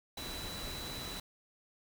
sine tone in noise, 3956 Hz, B7, 2 cents sharp, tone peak -44 dBFS, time 0.17-1.2 s, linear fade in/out 5 ms, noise pink, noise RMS -43 dBFS, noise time 0.17-1.2 s, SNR -4 dB, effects none

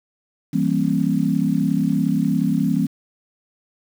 sine chord, E diminished seventh, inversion none, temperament equal with one note detuned, 164.81 / 196 / 233.1 / 270.1 Hz, E3 / G3 / Bb3 / Db4, 0 / 0 / 0 / -45 cents, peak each -22 dBFS, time 0.53-2.87 s, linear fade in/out 10 ms, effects 7-bit

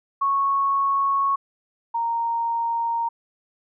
sine tone pair in turn, 1104 / 928.3 Hz, C#6 / A#5, -7 / -7 cents, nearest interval minor third, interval 300 cents, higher first, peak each -18 / -21 dBFS, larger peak first, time 0.21-1.36 / 1.94-3.09 s, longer neither, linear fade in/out 10 ms, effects none

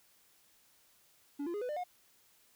triangle tone with pitch steps, 285.7 / 343.7 / 413.5 / 497.4 / 598.4 / 719.9 Hz, D4 / F4 / G#4 / B4 / D5 / F#5, -48 / -28 / -8 / +12 / +32 / -48 cents, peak -33 dBFS, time 1.39-1.84 s, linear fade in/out 10 ms, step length 75 ms, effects white hiss -67 dBFS RMS until 2.55 s

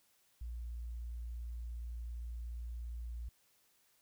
sine tone, 58.6 Hz, A#1, 10 cents sharp, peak -40 dBFS, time 0.41-3.29 s, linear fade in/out 5 ms, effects white hiss -72 dBFS RMS until 4.01 s

